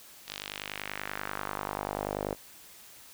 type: tone with band-pass filter sweep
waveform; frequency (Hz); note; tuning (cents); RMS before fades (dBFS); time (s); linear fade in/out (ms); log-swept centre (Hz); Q
sawtooth; 50.3; G1; +45; -37; 0.27-2.35; 20; 4000 to 520; 1.7
effects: white hiss -52 dBFS RMS until 3.13 s